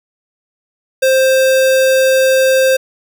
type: tone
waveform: square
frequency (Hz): 526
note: C5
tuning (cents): +9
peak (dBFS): -9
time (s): 1.02-2.77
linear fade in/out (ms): 10
effects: none